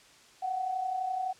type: tone pair together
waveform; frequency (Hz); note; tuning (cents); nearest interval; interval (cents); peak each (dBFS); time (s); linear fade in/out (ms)
sine; 718.2 / 750; F5 / F#5; +48 / +23; minor second; 75; -38 / -30; 0.42-1.33; 10
effects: white hiss -57 dBFS RMS until 1.39 s + low-pass 7000 Hz 12 dB/octave